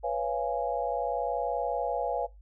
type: chord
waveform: sine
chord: C# dominant seventh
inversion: third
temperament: equal with one note detuned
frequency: 493.9 / 554.4 / 685.7 / 830.6 Hz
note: B4 / C#5 / E#5 / G#5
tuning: 0 / 0 / -32 / 0 cents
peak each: -33 dBFS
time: 0.03-2.27 s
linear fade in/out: 20 ms
effects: noise-tail reverb RT60 0.2 s tail -19 dB re dry + added 50 Hz sine -49 dBFS peak until 2.41 s